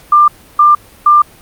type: tone bursts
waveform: sine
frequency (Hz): 1192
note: D6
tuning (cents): +25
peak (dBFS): -3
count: 3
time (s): 0.12-1.22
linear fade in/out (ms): 5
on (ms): 160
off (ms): 310
effects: pink hiss -41 dBFS RMS until 1.41 s + Opus 48 kbps